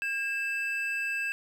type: tone pair together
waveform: triangle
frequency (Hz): 1620.3 / 2637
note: G#6 / E7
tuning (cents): -43 / 0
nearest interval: minor sixth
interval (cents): 843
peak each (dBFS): -31 / -29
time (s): 0.02-1.32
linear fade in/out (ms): 0
effects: none